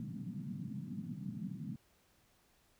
white band-pass noise, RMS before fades -43 dBFS, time 0-1.76 s, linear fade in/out 2 ms, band 120 to 240 Hz, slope 48 dB/octave, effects pink hiss -71 dBFS RMS until 2.79 s

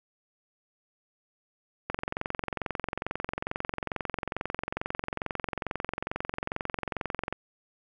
click train, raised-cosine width 0.5 ms, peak -15 dBFS, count 122, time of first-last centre 1.9-7.326 s, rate 22.3 Hz, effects none

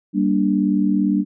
sine chord, G minor, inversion none, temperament just, 196 / 235.2 / 294 Hz, G3 / Bb3 / D4, 0 / +16 / +2 cents, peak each -18 / -22 / -19 dBFS, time 0.13-1.25 s, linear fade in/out 50 ms, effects none

